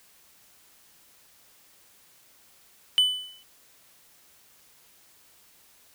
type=tone with exponential decay; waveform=triangle; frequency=3000 Hz; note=F#7; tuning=23 cents sharp; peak=-13 dBFS; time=2.98-3.43 s; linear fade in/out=0 ms; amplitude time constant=97 ms; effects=white hiss -58 dBFS RMS until 5.94 s